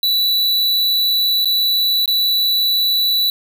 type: tone with dropouts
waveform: square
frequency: 3953 Hz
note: B7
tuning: 1 cent sharp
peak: -14 dBFS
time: 0.03-3.3 s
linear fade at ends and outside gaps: 2 ms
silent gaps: 1.447-1.455 / 2.058-2.077 s
effects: none